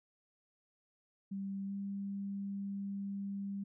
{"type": "tone with pitch glide", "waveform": "sine", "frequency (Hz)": [196, 198.51], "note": ["G3", "G3"], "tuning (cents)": [0, 22], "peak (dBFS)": -37, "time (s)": [1.31, 3.64], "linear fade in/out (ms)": 10, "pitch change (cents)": 22, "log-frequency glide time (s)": [1.66, 1.72], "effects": []}